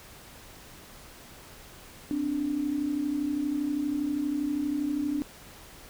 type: tone pair together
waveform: sine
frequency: 261.2 / 293.7 Hz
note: C4 / D4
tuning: -3 / 0 cents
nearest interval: major second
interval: 203 cents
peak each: -33 / -27 dBFS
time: 2.11-5.22 s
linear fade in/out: 0 ms
effects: pink hiss -49 dBFS RMS until 5.89 s